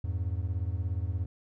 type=beating tone pair; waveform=triangle; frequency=84.4 / 101.4 Hz; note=E2 / G#2; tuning=+41 / -41 cents; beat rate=17 Hz; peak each=-29 / -31 dBFS; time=0.04-1.26 s; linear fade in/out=5 ms; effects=none